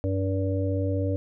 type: harmonic tone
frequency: 96 Hz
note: G2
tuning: 36 cents flat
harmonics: 1 / 3 / 5 / 6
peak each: -25 / -30 / -32 / -33 dBFS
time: 0.04-1.16 s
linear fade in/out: 0 ms
effects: none